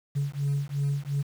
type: beating tone pair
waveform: sine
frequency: 140 / 142.8 Hz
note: C#3 / D3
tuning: +18 / -48 cents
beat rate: 2.8 Hz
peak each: -27 dBFS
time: 0.15-1.23 s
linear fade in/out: 20 ms
effects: tanh soft clip ceiling -21 dBFS + 8-bit